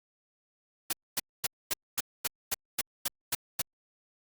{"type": "noise bursts", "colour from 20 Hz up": "white", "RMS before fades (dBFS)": -29, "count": 11, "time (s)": [0.9, 3.619], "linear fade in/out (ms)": 5, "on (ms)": 29, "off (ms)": 240, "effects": ["Opus 48 kbps"]}